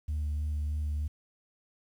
sine tone with vibrato, 75 Hz, D2, 37 cents sharp, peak -27 dBFS, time 0.08-1.08 s, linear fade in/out 10 ms, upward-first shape sine, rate 3.2 Hz, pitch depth 17 cents each way, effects tanh soft clip ceiling -27 dBFS + 10-bit

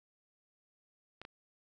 clicks, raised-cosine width 0.3 ms, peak -30 dBFS, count 2, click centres 1.216 / 1.251 s, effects none

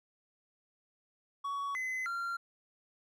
triangle tone with pitch steps, 1123 / 2035 / 1381 Hz, C#6 / C7 / F6, +22 / -49 / -20 cents, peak -32 dBFS, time 1.44-2.37 s, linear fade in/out 10 ms, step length 310 ms, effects none

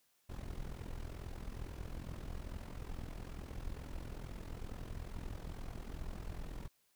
brown noise with amplitude modulation, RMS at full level -41 dBFS, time 0.29-6.68 s, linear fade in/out 10 ms, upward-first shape sine, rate 42.3 Hz, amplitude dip 75%, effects white hiss -75 dBFS RMS until 6.95 s

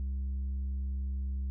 sine tone with tanh clipping, 66.5 Hz, C2, 29 cents sharp, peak -32 dBFS, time 0-1.5 s, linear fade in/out 0 ms, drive 4 dB, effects none

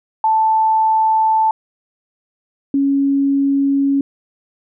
sine tone pair in turn, 880 / 277.2 Hz, A5 / C#4, 0 / 0 cents, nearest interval octave + minor sixth, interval 2000 cents, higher first, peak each -11 / -12 dBFS, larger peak first, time 0.24-1.51 / 2.74-4.01 s, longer neither, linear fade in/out 2 ms, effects none

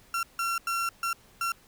35% pulse tone bursts at uneven times, 1364 Hz, F6, 41 cents flat, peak -25 dBFS, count 5, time 0.14-0.23 / 0.39-0.58 / 0.67-0.89 / 1.03-1.13 / 1.41-1.52 s, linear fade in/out 2 ms, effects pink hiss -58 dBFS RMS until 1.67 s

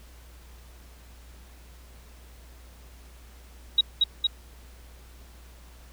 sine tone with echo, 3827 Hz, A#7, 45 cents sharp, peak -15 dBFS, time 3.78-3.81 s, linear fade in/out 5 ms, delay 230 ms, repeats 2, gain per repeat -2 dB, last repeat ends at 4.27 s, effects added 60 Hz sine -47 dBFS peak until 5.92 s + pink hiss -55 dBFS RMS until 5.92 s

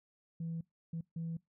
sine tone bursts at uneven times, 165.1 Hz, E3, 3 cents sharp, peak -35 dBFS, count 3, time 0.4-0.61 / 0.93-1.01 / 1.16-1.37 s, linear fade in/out 5 ms, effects noise-tail reverb RT60 0.2 s tail -24 dB re dry + tanh soft clip ceiling -33 dBFS

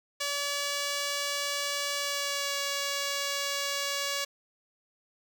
5% pulse tone with pitch glide, 571 to 563.8 Hz, D5 to C#5, -49 to +29 cents, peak -18 dBFS, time 0.2-4.25 s, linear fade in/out 10 ms, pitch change -22 cents, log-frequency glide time 1.96-2.56 s, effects none

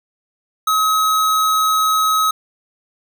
square tone, 1276 Hz, D#6, 43 cents sharp, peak -14 dBFS, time 0.67-2.31 s, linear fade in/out 5 ms, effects none

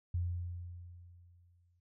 sine tone with exponential decay, 87.6 Hz, F2, 6 cents sharp, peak -30 dBFS, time 0.14-1.8 s, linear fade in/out 5 ms, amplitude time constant 360 ms, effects none

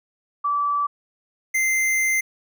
sine / square tone pair in turn, 1157 / 2081 Hz, D6 / C7, -26 / -10 cents, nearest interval minor seventh, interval 1016 cents, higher second, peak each -19 dBFS, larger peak neither, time 0.44-0.87 / 1.54-2.21 s, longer second, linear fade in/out 10 ms, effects none

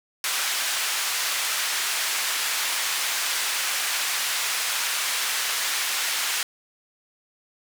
pink band-pass noise, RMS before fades -26 dBFS, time 0.24-6.43 s, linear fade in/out 2 ms, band 1500 to 13000 Hz, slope 12 dB/octave, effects none

